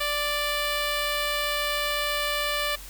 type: tone with notch filter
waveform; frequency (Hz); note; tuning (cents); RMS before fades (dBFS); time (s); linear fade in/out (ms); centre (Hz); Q
5% pulse; 587.3; D5; 0; -27; 0-2.76; 10; 6300; 0.83
effects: added 45 Hz sine -42 dBFS peak until 2.89 s + white hiss -44 dBFS RMS until 2.89 s